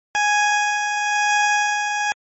20% pulse tone with tremolo, 830.6 Hz, G#5, in tune, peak -10 dBFS, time 0.15-2.12 s, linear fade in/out 0 ms, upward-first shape sine, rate 1 Hz, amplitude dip 45%, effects low-pass 9000 Hz 12 dB/octave + MP3 32 kbps

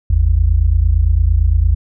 sine tone pair together, 52.48 / 81.3 Hz, G#1 / E2, +19 / -23 cents, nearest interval minor sixth, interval 758 cents, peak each -12 dBFS, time 0.1-1.75 s, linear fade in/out 5 ms, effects none

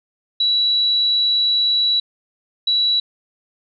sine tone pair in turn, 3923 / 3923 Hz, B7 / B7, -12 / -12 cents, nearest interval unison, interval 0 cents, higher neither, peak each -14 dBFS, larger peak neither, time 0.4-2 / 2.67-3 s, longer first, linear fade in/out 5 ms, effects none

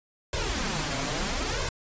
pink noise with flanger, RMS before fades -29 dBFS, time 0.33-1.69 s, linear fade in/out 2 ms, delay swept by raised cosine 1.9 to 7.2 ms, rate 0.77 Hz, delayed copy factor +0.9, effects resampled to 16000 Hz

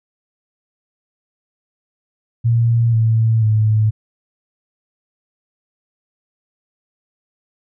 sine tone with pitch steps, 116.54 / 112.38 / 108.36 Hz, A#2 / A2 / A2, 0 / +37 / -26 cents, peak -11 dBFS, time 2.44-3.91 s, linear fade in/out 20 ms, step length 490 ms, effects none

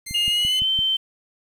5% pulse tone, 2098 Hz, C7, 4 cents sharp, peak -19 dBFS, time 0.06-0.6 s, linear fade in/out 10 ms
click train, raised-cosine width 5 ms, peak -22 dBFS, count 5, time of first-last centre 0.11-0.79 s, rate 5.88 Hz
sine tone with pitch glide, 2842 to 3099 Hz, F7 to G7, +30 to -21 cents, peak -18 dBFS, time 0.14-0.97 s, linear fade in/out 10 ms, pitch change +149 cents, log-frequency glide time 0.28-0.69 s
effects low-pass 11000 Hz 12 dB/octave + 8-bit

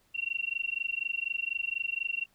sine tone with amplitude modulation, 2741 Hz, F7, 33 cents flat, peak -26 dBFS, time 0.14-2.26 s, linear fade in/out 20 ms, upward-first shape sine, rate 24.1 Hz, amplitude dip 100%, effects pink hiss -68 dBFS RMS until 2.34 s

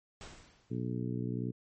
pink noise with exponential decay, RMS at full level -46 dBFS, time 0.21-1 s, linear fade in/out 1 ms, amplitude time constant 170 ms
harmonic tone, 61 Hz, B1, 21 cents flat, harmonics 2 / 3 / 4 / 5 / 6 / 7, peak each -36 / -39 / -39 / -42 / -46 / -45 dBFS, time 0.7-1.52 s, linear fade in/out 20 ms
effects MP3 32 kbps

